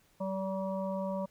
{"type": "harmonic tone", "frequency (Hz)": 191.7, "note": "G3", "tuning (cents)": -38, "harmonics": [1, 3, 5, 6], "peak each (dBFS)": [-35, -35, -41, -49], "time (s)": [0.2, 1.26], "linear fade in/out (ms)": 10, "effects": ["pink hiss -67 dBFS RMS until 1.3 s"]}